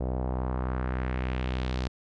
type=tone with low-pass filter sweep; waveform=sawtooth; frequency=63.4 Hz; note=B1; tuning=46 cents sharp; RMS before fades=-30 dBFS; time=0-1.88 s; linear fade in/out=10 ms; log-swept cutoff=600 to 4800 Hz; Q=1.7; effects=none